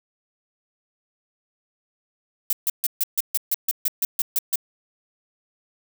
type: noise bursts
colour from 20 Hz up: violet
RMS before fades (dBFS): -21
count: 13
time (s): 2.5-4.557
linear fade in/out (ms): 2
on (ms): 29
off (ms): 140
effects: none